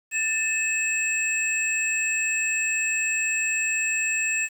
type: tone cluster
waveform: sine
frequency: 1778 / 2604 / 7620 Hz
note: A6 / E7 / A#8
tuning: +18 / -22 / +37 cents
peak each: -30 / -24 / -28 dBFS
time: 0.11-4.49 s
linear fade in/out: 50 ms
effects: 8-bit